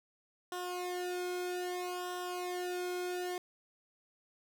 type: tone with flanger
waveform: sawtooth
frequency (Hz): 359.2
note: F4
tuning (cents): +49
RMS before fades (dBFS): -38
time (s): 0.52-3.38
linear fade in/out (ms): 2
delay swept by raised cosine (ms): 0.44 to 1.07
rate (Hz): 0.62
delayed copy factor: -0.95
effects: none